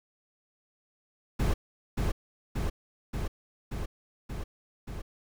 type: noise with echo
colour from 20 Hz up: brown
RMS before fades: -26 dBFS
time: 1.39-1.54 s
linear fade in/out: 10 ms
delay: 580 ms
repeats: 6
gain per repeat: -2 dB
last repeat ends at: 5.02 s
effects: none